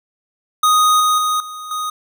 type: tone with level steps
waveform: square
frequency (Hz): 1244.5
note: D#6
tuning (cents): 0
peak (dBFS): -11 / -13 / -16 / -29 / -21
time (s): 0.63-1.9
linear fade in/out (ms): 5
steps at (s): 1 / 1.18 / 1.4 / 1.71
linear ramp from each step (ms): 2
effects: none